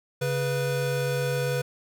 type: tone pair together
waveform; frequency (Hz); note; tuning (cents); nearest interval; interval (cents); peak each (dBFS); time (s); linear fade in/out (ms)
square; 138.26 / 492.7; C#3 / B4; -4 / -4; octave + minor seventh; 2200; -28; 0.21-1.62; 10
effects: none